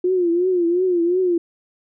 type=tone with vibrato; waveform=sine; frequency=354.7 Hz; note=F4; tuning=27 cents sharp; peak=-15 dBFS; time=0.04-1.38 s; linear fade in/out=5 ms; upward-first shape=triangle; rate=2.8 Hz; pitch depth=110 cents each way; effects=none